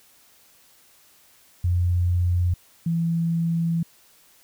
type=tone pair in turn; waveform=sine; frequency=88.4 / 166.88 Hz; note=F2 / E3; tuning=+22 / +22 cents; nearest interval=major seventh; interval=1100 cents; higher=second; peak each=-18 / -20 dBFS; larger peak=first; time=1.64-2.54 / 2.86-3.83 s; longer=second; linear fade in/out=5 ms; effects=white hiss -56 dBFS RMS until 4.43 s